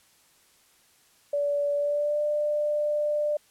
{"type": "tone with pitch glide", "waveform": "sine", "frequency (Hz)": [576, 594.9], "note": ["D5", "D5"], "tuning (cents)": [-34, 22], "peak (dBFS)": -23, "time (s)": [1.33, 3.37], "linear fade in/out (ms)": 5, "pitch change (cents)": 56, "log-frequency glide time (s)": [1.75, 2.2], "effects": ["white hiss -61 dBFS RMS until 3.5 s", "low-pass 12000 Hz 12 dB/octave"]}